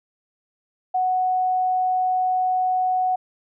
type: tone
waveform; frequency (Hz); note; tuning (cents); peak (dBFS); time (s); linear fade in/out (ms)
sine; 740; F#5; 0; -18; 0.94-3.16; 10
effects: none